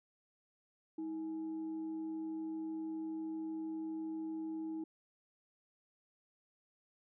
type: tone with frequency modulation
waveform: sine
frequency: 319.2 Hz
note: D#4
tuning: 44 cents sharp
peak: -38 dBFS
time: 0.98-4.84 s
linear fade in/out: 5 ms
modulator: 517 Hz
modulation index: 0.2
effects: none